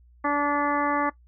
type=harmonic tone; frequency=289.5 Hz; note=D4; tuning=25 cents flat; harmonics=1 / 2 / 3 / 4 / 5 / 6 / 7; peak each=-27 / -30 / -28 / -26 / -37 / -32 / -35 dBFS; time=0.24-1.1 s; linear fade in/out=10 ms; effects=noise-tail reverb RT60 0.1 s tail -18 dB re dry + added 60 Hz sine -52 dBFS peak until 1.27 s